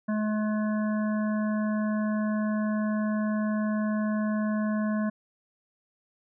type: harmonic tone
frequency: 213.5 Hz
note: G#3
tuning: 48 cents sharp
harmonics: 1 / 3 / 5 / 7 / 8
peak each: -25 / -35 / -39 / -42 / -43 dBFS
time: 0.08-5.1 s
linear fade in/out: 10 ms
effects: none